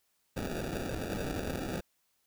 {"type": "noise with sample-and-hold", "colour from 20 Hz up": "blue", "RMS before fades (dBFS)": -36, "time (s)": [0.36, 1.81], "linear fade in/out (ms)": 10, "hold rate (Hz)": 1050, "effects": ["white hiss -75 dBFS RMS until 2.26 s"]}